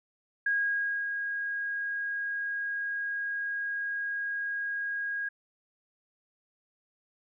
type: tone with ADSR envelope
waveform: sine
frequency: 1637 Hz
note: G#6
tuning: 25 cents flat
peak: -24 dBFS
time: 0.46-5.29 s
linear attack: 5 ms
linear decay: 600 ms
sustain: -6 dB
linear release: 8 ms
effects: none